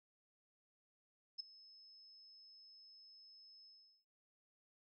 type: tone with ADSR envelope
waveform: sine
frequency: 5200 Hz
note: E8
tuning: 24 cents flat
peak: -38 dBFS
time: 1.38-4.05 s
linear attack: 21 ms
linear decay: 7 ms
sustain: -21 dB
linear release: 390 ms
effects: none